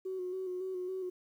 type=tone with vibrato; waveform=sine; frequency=370 Hz; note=F#4; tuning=in tune; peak=-34 dBFS; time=0.05-1.1 s; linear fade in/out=10 ms; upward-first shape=square; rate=3.6 Hz; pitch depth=30 cents each way; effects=tanh soft clip ceiling -30 dBFS + 11-bit